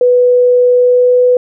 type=tone with pitch glide; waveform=sine; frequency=493.9 to 496.8 Hz; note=B4 to B4; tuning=0 to +10 cents; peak=-5 dBFS; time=0.01-1.37 s; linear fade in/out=2 ms; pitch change=+10 cents; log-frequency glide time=0.73-1.23 s; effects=none